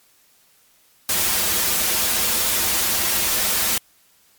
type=noise with comb filter; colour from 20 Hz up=white; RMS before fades=-20 dBFS; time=1.09-3.78 s; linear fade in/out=2 ms; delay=7.1 ms; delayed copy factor=-0.75; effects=white hiss -57 dBFS RMS until 4.38 s + MP3 96 kbps